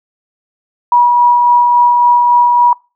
sine tone with tremolo, 966 Hz, B5, 39 cents flat, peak -4 dBFS, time 0.92-2.73 s, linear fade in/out 2 ms, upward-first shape sine, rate 3.6 Hz, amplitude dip 25%, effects noise-tail reverb RT60 0.3 s tail -25 dB re dry

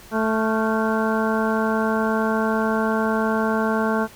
harmonic tone with a mistuned harmonic, 220 Hz, A3, in tune, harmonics 1 / 2 / 3 / 4 / 5 / 6 / 7, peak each -22 / -25 / -27 / -28 / -29 / -30 / -30 dBFS, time 0.11-4.08 s, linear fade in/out 50 ms, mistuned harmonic 6, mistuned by +88 cents, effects pink hiss -45 dBFS RMS until 4.15 s

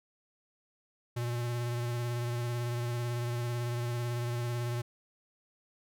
square tone with vibrato, 120 Hz, B2, 49 cents flat, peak -32 dBFS, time 1.16-4.82 s, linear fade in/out 10 ms, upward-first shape sine, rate 18 Hz, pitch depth 25 cents each way, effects none

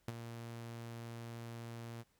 sawtooth tone with ADSR envelope, 116.54 Hz, A#2, in tune, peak -32 dBFS, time 0.08-2.04 s, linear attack 4 ms, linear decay 27 ms, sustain -9 dB, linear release 36 ms, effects pink hiss -75 dBFS RMS until 2.19 s

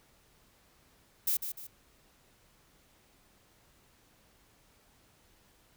violet noise with echo, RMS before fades -29 dBFS, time 1.27-1.37 s, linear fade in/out 5 ms, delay 150 ms, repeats 2, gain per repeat -8 dB, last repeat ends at 1.67 s, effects pink hiss -65 dBFS RMS until 5.76 s

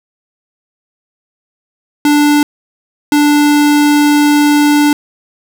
square tone bursts at uneven times, 293.7 Hz, D4, in tune, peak -7 dBFS, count 2, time 2.05-2.43 / 3.12-4.93 s, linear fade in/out 2 ms, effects none

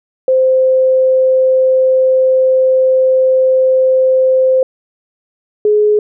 sine tone pair in turn, 520 / 420.8 Hz, C5 / G#4, -11 / +23 cents, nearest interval major third, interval 366 cents, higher first, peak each -7 dBFS, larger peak neither, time 0.28-4.63 / 5.65-5.99 s, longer first, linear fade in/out 2 ms, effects none

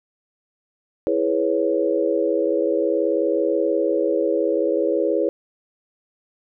sine chord, C# minor seventh, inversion first, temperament equal, 329.6 / 415.3 / 493.9 / 554.4 Hz, E4 / G#4 / B4 / C#5, 0 / 0 / 0 / 0 cents, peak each -23 dBFS, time 1.07-5.29 s, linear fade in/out 0 ms, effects none

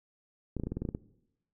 clicks, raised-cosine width 3 ms, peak -21 dBFS, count 10, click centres 0.567 / 0.598 / 0.636 / 0.67 / 0.72 / 0.77 / 0.82 / 0.852 / 0.889 / 0.949 s, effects noise-tail reverb RT60 0.9 s tail -20 dB re dry

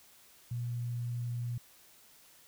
sine tone, 120.3 Hz, B2, 45 cents flat, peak -33 dBFS, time 0.51-1.58 s, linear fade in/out 5 ms, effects white hiss -60 dBFS RMS until 2.47 s

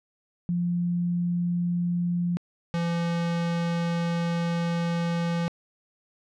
sine / square tone pair in turn, 174.61 / 169.93 Hz, F3 / F3, 0 / -47 cents, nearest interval unison, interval 47 cents, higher first, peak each -23 / -25 dBFS, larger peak first, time 0.49-2.37 / 2.74-5.48 s, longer second, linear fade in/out 0 ms, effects low-pass 5000 Hz 12 dB/octave

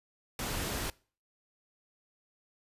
pink noise, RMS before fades -35 dBFS, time 0.39-0.9 s, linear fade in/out 2 ms, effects noise-tail reverb RT60 0.4 s tail -23 dB re dry + resampled to 32000 Hz

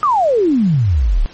sine exponential sweep, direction down, 1263 to 31.42 Hz, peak -10 dBFS, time 0.03-1.26 s, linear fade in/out 0 ms, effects pink hiss -40 dBFS RMS until 1.33 s + MP3 32 kbps

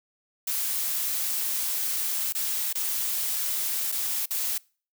blue noise with dropouts, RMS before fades -28 dBFS, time 0.47-4.58 s, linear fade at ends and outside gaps 5 ms, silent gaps 2.325-2.349 / 2.729-2.752 / 3.918-3.922 / 4.258-4.306 s, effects noise-tail reverb RT60 0.4 s tail -25 dB re dry

